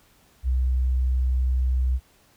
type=tone; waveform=sine; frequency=63.6 Hz; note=C2; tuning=48 cents flat; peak=-19 dBFS; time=0.43-2 s; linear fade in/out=50 ms; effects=pink hiss -59 dBFS RMS until 2.36 s